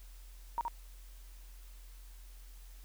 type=tone with echo; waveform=sine; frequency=938 Hz; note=A#5; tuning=11 cents sharp; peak=-30 dBFS; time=0.58-0.61 s; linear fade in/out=0 ms; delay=71 ms; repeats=1; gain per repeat=-3 dB; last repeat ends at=0.681 s; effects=added 43 Hz sine -49 dBFS peak until 2.84 s + white hiss -62 dBFS RMS until 2.84 s